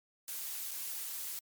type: noise with dropouts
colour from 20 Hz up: blue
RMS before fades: -40 dBFS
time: 0.28-1.39 s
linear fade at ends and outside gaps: 1 ms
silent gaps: 0.71-0.713 s
effects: MP3 96 kbps